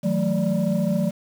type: tone cluster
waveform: sine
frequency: 159.9 / 184.7 / 219.1 / 584 Hz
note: D#3 / F#3 / A3 / D5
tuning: +48 / -3 / -7 / -10 cents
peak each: -25 / -21 / -23 / -26 dBFS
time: 0.03-1.11 s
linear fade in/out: 20 ms
effects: tanh soft clip ceiling -14 dBFS + 7-bit